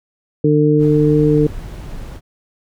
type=harmonic tone; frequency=150.2 Hz; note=D3; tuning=39 cents sharp; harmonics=1 / 2 / 3; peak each=-14 / -14 / -14 dBFS; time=0.44-1.47 s; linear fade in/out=5 ms
type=noise; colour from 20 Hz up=brown; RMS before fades=-29 dBFS; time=0.78-2.21 s; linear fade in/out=50 ms
effects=none